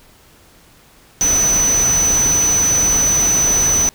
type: tone in noise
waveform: sine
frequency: 6000 Hz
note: F#8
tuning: 23 cents sharp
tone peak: -12 dBFS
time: 1.21-3.89 s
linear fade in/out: 0 ms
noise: pink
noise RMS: -23 dBFS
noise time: 1.21-3.89 s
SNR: +8 dB
effects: pink hiss -48 dBFS RMS until 3.94 s